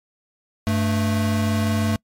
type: tone pair together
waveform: square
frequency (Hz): 98 / 220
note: G2 / A3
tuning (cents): 0 / 0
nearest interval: octave + major second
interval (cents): 1400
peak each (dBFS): -22 / -22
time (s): 0.67-1.96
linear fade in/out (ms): 0
effects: noise-tail reverb RT60 0.1 s tail -26 dB re dry + MP3 64 kbps

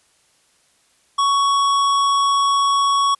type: tone with hard clipping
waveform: sine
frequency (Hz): 1116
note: C#6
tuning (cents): +11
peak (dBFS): -16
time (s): 1.18-3.15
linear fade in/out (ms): 10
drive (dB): 14
effects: white hiss -59 dBFS RMS until 3.19 s + resampled to 24000 Hz

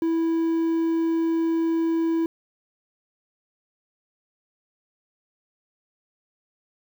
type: tone with quantisation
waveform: triangle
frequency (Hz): 328.5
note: E4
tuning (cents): -6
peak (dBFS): -18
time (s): 0.02-2.26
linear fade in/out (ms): 2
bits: 8
effects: none

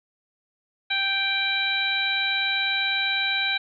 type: harmonic tone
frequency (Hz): 784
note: G5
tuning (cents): 0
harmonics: 1 / 2 / 3 / 4 / 5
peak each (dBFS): -34 / -28 / -26 / -33 / -26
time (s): 0.9-3.58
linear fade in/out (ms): 10
effects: none

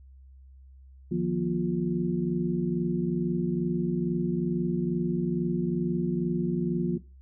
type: tone cluster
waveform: sine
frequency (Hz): 153.8 / 176.1 / 239.9 / 352.9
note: D#3 / F3 / A#3 / F4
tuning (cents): -20 / +15 / +50 / +18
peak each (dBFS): -33 / -27 / -32 / -31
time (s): 1.11-6.98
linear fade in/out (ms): 10
effects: noise-tail reverb RT60 0.3 s tail -18 dB re dry + added 66 Hz sine -48 dBFS peak until 7.21 s

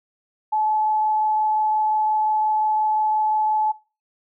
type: tone with frequency modulation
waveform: sine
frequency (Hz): 860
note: A5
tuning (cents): -40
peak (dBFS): -18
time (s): 0.52-3.72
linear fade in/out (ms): 10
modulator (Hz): 25.7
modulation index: 0.27
effects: noise-tail reverb RT60 0.3 s tail -19 dB re dry

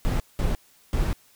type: noise bursts at uneven times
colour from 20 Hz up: brown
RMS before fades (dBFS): -23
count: 3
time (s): 0.05-0.2 / 0.39-0.55 / 0.93-1.13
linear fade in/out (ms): 0
effects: white hiss -58 dBFS RMS until 1.35 s

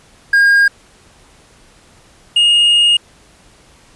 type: tone pair in turn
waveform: triangle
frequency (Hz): 1621 / 2853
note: G#6 / F7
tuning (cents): -42 / +36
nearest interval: minor seventh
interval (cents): 978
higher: second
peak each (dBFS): -5 / -6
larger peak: first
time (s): 0.33-0.68 / 2.36-2.97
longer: second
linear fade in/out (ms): 5
effects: pink hiss -47 dBFS RMS until 3.95 s + resampled to 24000 Hz

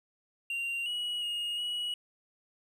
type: tone with pitch steps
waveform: triangle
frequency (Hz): 2770 / 2915 / 2864 / 2917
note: F7 / F#7 / F7 / F#7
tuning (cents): -15 / -26 / +43 / -25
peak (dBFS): -30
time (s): 0.5-1.94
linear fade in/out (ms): 2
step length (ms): 360
effects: none

